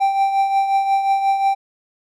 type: tone with tremolo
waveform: triangle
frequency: 784 Hz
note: G5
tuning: in tune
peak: -10 dBFS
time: 0-1.55 s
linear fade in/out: 20 ms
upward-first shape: triangle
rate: 5.6 Hz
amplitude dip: 60%
effects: none